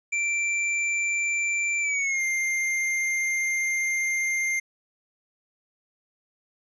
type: tone with pitch glide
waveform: square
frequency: 2349 to 2105 Hz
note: D7 to C7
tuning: 0 to +10 cents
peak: -24 dBFS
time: 0.12-4.6 s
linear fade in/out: 10 ms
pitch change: -190 cents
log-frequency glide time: 1.81-2.22 s
effects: resampled to 22050 Hz + 10-bit